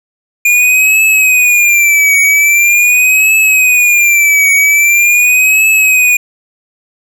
square tone with vibrato, 2418 Hz, D7, 50 cents sharp, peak -6 dBFS, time 0.45-6.17 s, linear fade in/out 5 ms, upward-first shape triangle, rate 0.43 Hz, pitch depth 130 cents each way, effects none

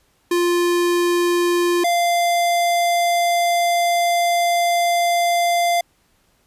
square tone pair in turn, 349.2 / 692.8 Hz, F4 / F5, 0 / -14 cents, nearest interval octave, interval 1186 cents, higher second, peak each -16 dBFS, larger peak neither, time 0.31-1.84 / 1.84-5.81 s, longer second, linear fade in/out 5 ms, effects pink hiss -61 dBFS RMS until 6.46 s + resampled to 32000 Hz

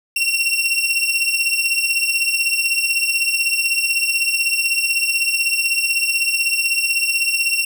sawtooth beating tone pair, 2725 / 2741 Hz, F7 / F7, -43 / -33 cents, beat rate 16 Hz, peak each -16 dBFS, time 0.16-7.65 s, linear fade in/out 5 ms, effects none

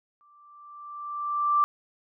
sine tone with exponential growth, 1174.7 Hz, D6, in tune, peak -17 dBFS, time 0.21-1.64 s, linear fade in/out 0 ms, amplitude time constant 310 ms, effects none

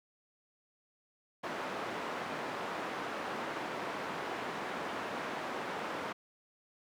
white band-pass noise, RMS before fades -39 dBFS, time 1.43-6.13 s, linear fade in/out 10 ms, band 210 to 1300 Hz, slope 12 dB/octave, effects none

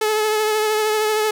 sawtooth tone with vibrato, 429.6 Hz, A4, 41 cents flat, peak -13 dBFS, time 0.01-1.31 s, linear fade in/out 5 ms, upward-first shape triangle, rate 13 Hz, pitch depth 30 cents each way, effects none

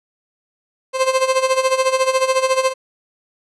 30% pulse tone with tremolo, 523.3 Hz, C5, in tune, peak -9 dBFS, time 0.93-2.74 s, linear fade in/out 50 ms, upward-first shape sine, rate 14 Hz, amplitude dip 75%, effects resampled to 24000 Hz

